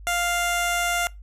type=tone with low-pass filter; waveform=15% pulse; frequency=698.5 Hz; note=F5; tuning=in tune; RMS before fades=-24 dBFS; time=0.07-1.07 s; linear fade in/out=0 ms; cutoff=11000 Hz; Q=1.6; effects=noise-tail reverb RT60 0.2 s tail -22 dB re dry + added 50 Hz sine -39 dBFS peak until 1.22 s